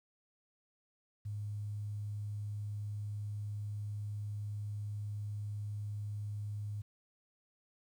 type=tone with quantisation; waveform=sine; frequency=103.83 Hz; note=G#2; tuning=in tune; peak=-37 dBFS; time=1.25-6.82 s; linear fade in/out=10 ms; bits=11; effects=none